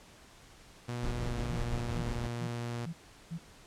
sawtooth tone with pitch glide, 120.9 to 118.96 Hz, B2 to A#2, -36 to +36 cents, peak -31 dBFS, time 0.88-2.86 s, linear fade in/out 10 ms, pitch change -28 cents, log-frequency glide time 1.05-1.55 s
brown noise with tremolo, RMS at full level -35 dBFS, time 1.03-2.27 s, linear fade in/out 2 ms, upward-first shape square, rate 5.8 Hz, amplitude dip 40%
sine tone bursts, 165.9 Hz, E3, 11 cents sharp, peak -35 dBFS, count 5, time 1.5-3.385 s, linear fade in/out 20 ms, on 81 ms, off 370 ms
effects pink hiss -56 dBFS RMS until 3.66 s + low-pass 9000 Hz 12 dB/octave

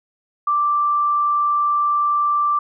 sine tone, 1174.7 Hz, D6, in tune, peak -15 dBFS, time 0.47-2.59 s, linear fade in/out 5 ms, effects none

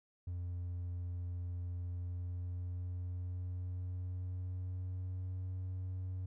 triangle tone with pitch glide, 88.6 to 92.52 Hz, F2 to F#2, +25 to 0 cents, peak -35 dBFS, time 0.27-6.26 s, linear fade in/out 5 ms, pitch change +75 cents, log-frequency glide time 1.8-5.49 s, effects tanh soft clip ceiling -32 dBFS

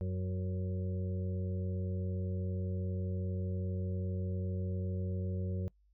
harmonic tone with a mistuned harmonic, 92.5 Hz, F#2, in tune, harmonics 1 / 2 / 4 / 5 / 6, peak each -34 / -40 / -46 / -48 / -50 dBFS, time 0.01-5.68 s, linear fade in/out 0 ms, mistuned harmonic 5, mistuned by +18 cents, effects noise-tail reverb RT60 0.1 s tail -23 dB re dry + added 50 Hz sine -65 dBFS peak until 5.93 s

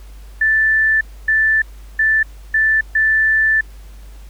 sine tone bursts at uneven times, 1761 Hz, A6, 1 cent sharp, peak -11 dBFS, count 5, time 0.41-1.01 / 1.28-1.62 / 1.99-2.23 / 2.54-2.81 / 2.95-3.61 s, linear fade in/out 5 ms, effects added 50 Hz sine -34 dBFS peak until 4.29 s + pink hiss -49 dBFS RMS until 4.29 s

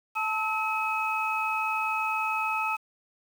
sine tone cluster, 878 / 1291 / 2551 Hz, A5 / E6 / D#7, -4 / -37 / +43 cents, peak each -30 dBFS, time 0.15-2.77 s, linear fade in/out 20 ms, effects 8-bit

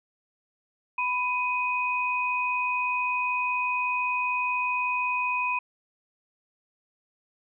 sine tone pair together, 992.9 / 2502 Hz, B5 / D#7, +9 / +9 cents, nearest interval octave + major third, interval 1600 cents, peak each -27 dBFS, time 0.98-5.59 s, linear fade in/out 5 ms, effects none

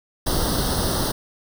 pink noise with comb filter, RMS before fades -22 dBFS, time 0.26-1.12 s, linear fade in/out 10 ms, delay 0.21 ms, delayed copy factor +0.95, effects none

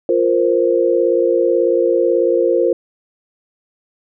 sine chord, F suspended fourth, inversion none, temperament just, 349.2 / 465.6 / 523.8 Hz, F4 / Bb4 / C5, 0 / -2 / +2 cents, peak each -16 dBFS, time 0.09-2.73 s, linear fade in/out 2 ms, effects none

